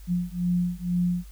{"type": "beating tone pair", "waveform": "sine", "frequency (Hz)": [176.1, 178.2], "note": ["F3", "F3"], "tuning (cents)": [15, 35], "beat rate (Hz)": 2.1, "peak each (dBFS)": -26, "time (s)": [0.07, 1.25], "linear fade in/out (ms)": 50, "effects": ["added 50 Hz sine -41 dBFS peak until 1.31 s", "white hiss -56 dBFS RMS until 1.31 s"]}